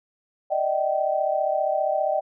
sine tone cluster, 598 / 633 / 772 Hz, D5 / D#5 / G5, +31 / +30 / -27 cents, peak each -25 dBFS, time 0.5-2.21 s, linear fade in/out 20 ms, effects none

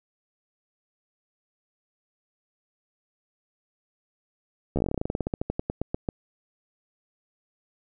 slowing click train, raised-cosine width 2 ms, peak -13 dBFS, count 25, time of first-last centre 4.76-6.088 s, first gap 13 ms, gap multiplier 1.11, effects none

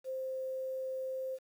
sine tone with quantisation, 523.3 Hz, C5, in tune, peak -35 dBFS, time 0.04-1.39 s, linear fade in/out 50 ms, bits 10, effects none

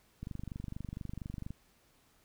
click train, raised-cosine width 5 ms, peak -28 dBFS, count 32, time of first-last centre 0.23-1.506 s, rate 24.3 Hz, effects pink hiss -68 dBFS RMS until 2.24 s

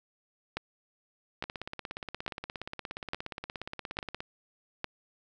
two click trains, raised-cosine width 0.3 ms, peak -16 / -21 dBFS, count 6 / 48, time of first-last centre 0.57-4.844 / 1.44-4.205 s, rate 1.17 / 17 Hz, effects none

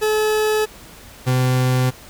40% pulse tone pair in turn, 429.4 / 127.66 Hz, A4 / C3, -42 / -42 cents, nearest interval octave + major sixth, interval 2100 cents, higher first, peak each -15 / -14 dBFS, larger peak second, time 0.01-0.66 / 1.26-1.91 s, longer neither, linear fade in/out 20 ms, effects added 50 Hz sine -49 dBFS peak until 2.09 s + pink hiss -42 dBFS RMS until 2.09 s

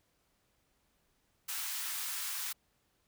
white high-pass noise, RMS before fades -38 dBFS, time 1.48-2.53 s, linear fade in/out 10 ms, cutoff 970 Hz, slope 24 dB/octave, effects pink hiss -75 dBFS RMS until 3.07 s

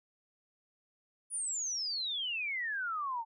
sine exponential sweep, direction down, 9956 to 880 Hz, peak -33 dBFS, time 1.3-3.25 s, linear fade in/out 50 ms, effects none

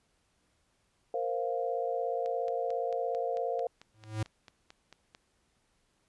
sine chord, Bb suspended second, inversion none, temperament equal, 466.2 / 523.3 / 698.5 Hz, Bb4 / C5 / F5, 0 / 0 / 0 cents, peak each -34 dBFS, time 1.14-3.67 s, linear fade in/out 2 ms
click train, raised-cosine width 0.2 ms, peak -32 dBFS, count 14, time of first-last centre 2.26-5.149 s, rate 4.5 Hz
square tone with exponential growth, 108.5 Hz, A2, 24 cents flat, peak -28 dBFS, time 3.94-4.23 s, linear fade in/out 5 ms, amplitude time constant 63 ms
effects pink hiss -73 dBFS RMS until 6.08 s + resampled to 24000 Hz

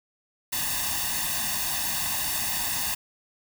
white noise with comb filter, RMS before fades -28 dBFS, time 0.52-2.95 s, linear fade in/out 10 ms, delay 1.1 ms, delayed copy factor +0.9, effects none

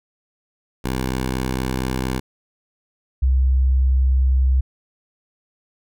10% pulse / sine tone pair in turn, 64.3 / 65.16 Hz, C2 / C2, -30 / -7 cents, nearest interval unison, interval 23 cents, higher second, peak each -13 dBFS, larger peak neither, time 0.84-2.2 / 3.22-4.61 s, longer second, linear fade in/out 10 ms, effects none

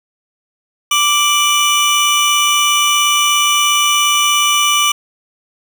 25% pulse tone pair together, 1174.2 / 2964 Hz, D6 / F#7, -1 / +2 cents, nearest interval octave + major third, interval 1603 cents, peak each -10 dBFS, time 0.91-4.92 s, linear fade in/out 5 ms, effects none

